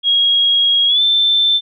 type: tone with pitch glide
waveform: sine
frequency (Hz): 3290 to 3547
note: G#7 to A7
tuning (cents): -17 to +13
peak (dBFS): -10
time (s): 0.03-1.61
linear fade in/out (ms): 50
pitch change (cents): +130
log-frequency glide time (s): 0.87-1.02
effects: none